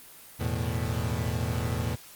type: chord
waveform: 35% pulse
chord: E suspended fourth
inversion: none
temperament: equal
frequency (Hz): 82.41 / 110 / 123.47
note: E2 / A2 / B2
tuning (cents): 0 / 0 / 0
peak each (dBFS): -30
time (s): 0.39-1.96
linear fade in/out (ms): 20
effects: white hiss -49 dBFS RMS until 2.15 s + Opus 32 kbps